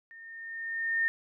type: tone with level ramp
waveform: sine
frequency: 1824 Hz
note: A#6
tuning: 38 cents flat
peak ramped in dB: -47 to -23 dBFS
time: 0.11-1.08 s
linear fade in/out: 0 ms
effects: none